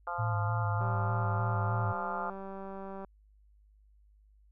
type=harmonic tone; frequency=173.8 Hz; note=F3; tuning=8 cents flat; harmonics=3 / 4 / 5 / 6 / 7 / 8; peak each=-44 / -40 / -38 / -42 / -39 / -41 dBFS; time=0.07-2.3 s; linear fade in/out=2 ms
type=tone with vibrato; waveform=sine; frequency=107.7 Hz; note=A2; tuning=37 cents flat; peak=-29 dBFS; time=0.18-1.93 s; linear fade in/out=20 ms; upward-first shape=square; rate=3.3 Hz; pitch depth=48 cents each way
type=click train; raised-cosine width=1 ms; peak=-30 dBFS; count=435; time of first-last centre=0.81-3.047 s; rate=194 Hz
effects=added 51 Hz sine -59 dBFS peak until 4.51 s